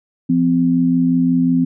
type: tone pair together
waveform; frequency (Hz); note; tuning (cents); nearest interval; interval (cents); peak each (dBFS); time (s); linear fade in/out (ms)
sine; 171.73 / 257.3; F3 / C4; -29 / -29; perfect fifth; 700; -17 / -13; 0.29-1.65; 10
effects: none